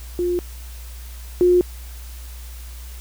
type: tone pair in turn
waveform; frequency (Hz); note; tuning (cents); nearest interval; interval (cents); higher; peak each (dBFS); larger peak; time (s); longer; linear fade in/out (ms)
sine; 353.2 / 357.5; F4 / F4; +20 / +41; unison; 21; second; -18 / -11; second; 0.19-0.39 / 1.41-1.61; neither; 0
effects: added 60 Hz sine -33 dBFS peak until 3 s + white hiss -44 dBFS RMS until 3 s